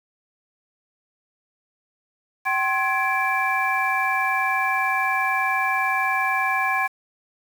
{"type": "tone cluster", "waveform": "sine", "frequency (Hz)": [768, 1062, 1679, 2336], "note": ["G5", "C6", "G#6", "D7"], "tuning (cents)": [-36, 25, 18, -10], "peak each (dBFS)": -25, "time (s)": [2.45, 6.88], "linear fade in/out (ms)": 20, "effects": ["7-bit"]}